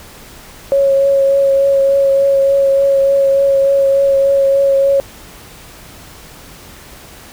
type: tone with vibrato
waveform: sine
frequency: 550 Hz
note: C#5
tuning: 14 cents flat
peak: -8 dBFS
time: 0.72-5 s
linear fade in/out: 0 ms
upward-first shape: triangle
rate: 3.4 Hz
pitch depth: 17 cents each way
effects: pink hiss -37 dBFS RMS until 7.32 s